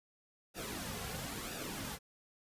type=noise with flanger; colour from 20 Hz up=pink; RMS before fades=-42 dBFS; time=0.54-1.99 s; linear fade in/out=50 ms; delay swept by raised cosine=0.93 to 3.33 ms; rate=1 Hz; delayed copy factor=-0.65; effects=resampled to 32000 Hz